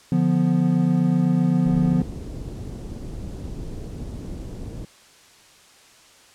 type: chord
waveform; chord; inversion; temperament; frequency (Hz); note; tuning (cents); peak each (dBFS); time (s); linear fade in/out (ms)
triangle; B diminished; first; equal; 146.83 / 174.61 / 246.9; D3 / F3 / B3; 0 / 0 / 0; -21 / -17 / -20; 0.12-2.02; 2
type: low-pass noise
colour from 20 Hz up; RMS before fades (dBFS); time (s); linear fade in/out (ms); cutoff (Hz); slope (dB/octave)
pink; -33; 1.66-4.85; 2; 340; 12
effects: white hiss -51 dBFS RMS until 6.34 s + low-pass 8000 Hz 12 dB/octave